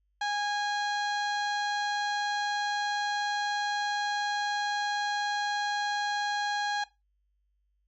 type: harmonic tone with a mistuned harmonic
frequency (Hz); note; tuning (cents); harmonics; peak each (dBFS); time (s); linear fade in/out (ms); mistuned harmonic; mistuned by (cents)
823; G#5; -16; 1 / 2 / 3 / 4 / 5 / 6 / 7 / 8 / 9; -30 / -33 / -45 / -41 / -40 / -53 / -50 / -52 / -56; 0.21-6.84; 5; 7; +29
effects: noise-tail reverb RT60 0.2 s tail -17 dB re dry + added 50 Hz sine -70 dBFS peak until 7.87 s